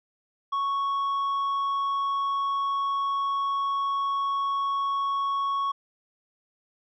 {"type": "tone with tanh clipping", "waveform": "sine", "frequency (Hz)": 1108.7, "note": "C#6", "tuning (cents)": 0, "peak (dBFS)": -25, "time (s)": [0.52, 5.72], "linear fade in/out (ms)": 10, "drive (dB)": 4, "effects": []}